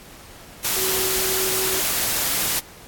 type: tone in noise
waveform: sine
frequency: 377.5 Hz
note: F#4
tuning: 35 cents sharp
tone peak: -27 dBFS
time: 0.76-1.8 s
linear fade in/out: 10 ms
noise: white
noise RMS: -22 dBFS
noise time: 0.64-2.6 s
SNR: -8 dB
effects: pink hiss -44 dBFS RMS until 2.87 s + AAC 64 kbps